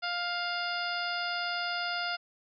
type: harmonic tone with a mistuned harmonic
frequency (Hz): 702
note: F5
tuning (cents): +9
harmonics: 1 / 2 / 3 / 4 / 5 / 6 / 7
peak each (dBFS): -36 / -34 / -41 / -40 / -43 / -43 / -39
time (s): 0.02-2.17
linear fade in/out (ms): 20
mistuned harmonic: 6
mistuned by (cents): +52
effects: none